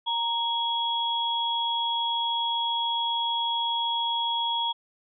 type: tone pair together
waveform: sine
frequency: 932.3 / 3329 Hz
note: A#5 / G#7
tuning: 0 / +3 cents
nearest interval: octave + minor seventh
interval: 2203 cents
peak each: -27 dBFS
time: 0.06-4.73 s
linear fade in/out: 20 ms
effects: none